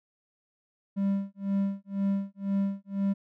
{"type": "tone with tremolo", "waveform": "triangle", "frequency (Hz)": 197.3, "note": "G3", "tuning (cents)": 11, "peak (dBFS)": -21, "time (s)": [0.96, 3.14], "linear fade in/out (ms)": 20, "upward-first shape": "sine", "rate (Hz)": 2, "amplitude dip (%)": 100, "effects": []}